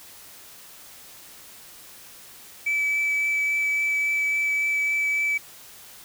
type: tone with vibrato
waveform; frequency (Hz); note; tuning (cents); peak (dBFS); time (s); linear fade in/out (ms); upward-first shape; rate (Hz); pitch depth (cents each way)
sine; 2303; D7; -34; -19; 2.66-5.38; 10; triangle; 3.6; 10
effects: tanh soft clip ceiling -19 dBFS + white hiss -46 dBFS RMS until 6.04 s